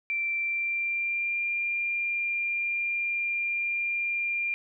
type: tone with pitch glide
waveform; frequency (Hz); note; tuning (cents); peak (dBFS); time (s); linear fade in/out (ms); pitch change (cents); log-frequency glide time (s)
sine; 2349 to 2393; D7 to D7; 0 to +32; -26; 0.1-4.54; 0; +32; 0.39-1.44
effects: none